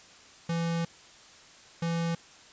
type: tone pair in turn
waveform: square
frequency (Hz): 167.6 / 167.6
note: E3 / E3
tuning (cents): +29 / +29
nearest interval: unison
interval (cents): 0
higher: neither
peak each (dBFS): -28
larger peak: neither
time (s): 0.49-0.85 / 1.82-2.15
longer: first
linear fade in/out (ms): 5
effects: white hiss -53 dBFS RMS until 2.52 s + resampled to 16000 Hz